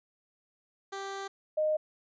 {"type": "tone pair in turn", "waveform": ["15% pulse", "sine"], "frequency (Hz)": [392, 616.4], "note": ["G4", "D#5"], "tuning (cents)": [0, -16], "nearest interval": "minor sixth", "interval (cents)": 784, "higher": "second", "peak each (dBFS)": [-30, -25], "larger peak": "second", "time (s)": [[0.92, 1.28], [1.57, 1.77]], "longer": "first", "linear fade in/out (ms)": 10, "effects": ["resampled to 16000 Hz"]}